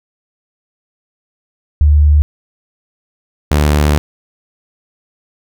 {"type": "tone pair in turn", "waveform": ["sine", "sawtooth"], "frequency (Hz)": [74.2, 74.2], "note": ["D2", "D2"], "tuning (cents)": [18, 18], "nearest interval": "unison", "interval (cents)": 0, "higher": "neither", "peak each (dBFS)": -5, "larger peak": "neither", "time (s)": [[1.81, 2.22], [3.51, 3.98]], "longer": "second", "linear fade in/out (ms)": 0, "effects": []}